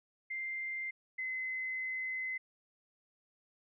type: tone pair in turn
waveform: sine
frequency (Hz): 2093 / 2045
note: C7 / C7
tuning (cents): 0 / -40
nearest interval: unison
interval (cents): 40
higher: first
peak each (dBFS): -36 / -35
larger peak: second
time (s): 0.3-0.91 / 1.18-2.38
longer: second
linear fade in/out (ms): 10
effects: none